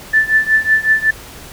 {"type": "tone with tremolo", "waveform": "sine", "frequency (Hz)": 1760, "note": "A6", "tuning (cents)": 0, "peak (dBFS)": -6, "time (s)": [0.13, 1.11], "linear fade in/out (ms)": 10, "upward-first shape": "triangle", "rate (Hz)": 5.4, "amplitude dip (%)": 95, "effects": ["pink hiss -35 dBFS RMS until 1.52 s"]}